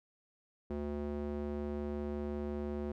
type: tone with band-pass filter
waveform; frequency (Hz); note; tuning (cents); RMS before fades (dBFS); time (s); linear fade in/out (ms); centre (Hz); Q
square; 72.9; D2; -12; -38; 0.7-2.92; 5; 340; 1.3
effects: none